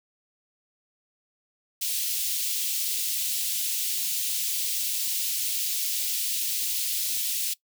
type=high-pass noise; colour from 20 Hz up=white; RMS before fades=-28 dBFS; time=1.81-7.54 s; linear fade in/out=10 ms; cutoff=2800 Hz; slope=24 dB/octave; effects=noise-tail reverb RT60 0.1 s tail -20 dB re dry